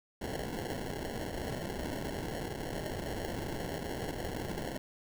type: noise with sample-and-hold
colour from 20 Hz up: blue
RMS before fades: -38 dBFS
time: 0.21-4.78 s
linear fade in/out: 5 ms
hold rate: 1225 Hz
effects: none